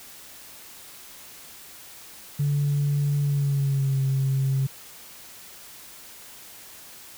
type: tone with pitch glide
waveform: sine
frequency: 143.6 to 134.76 Hz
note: D3 to C#3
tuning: -39 to -49 cents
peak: -19 dBFS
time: 2.39-4.67 s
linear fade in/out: 10 ms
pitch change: -110 cents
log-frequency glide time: 3.21-4 s
effects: tanh soft clip ceiling -17 dBFS + white hiss -45 dBFS RMS until 7.17 s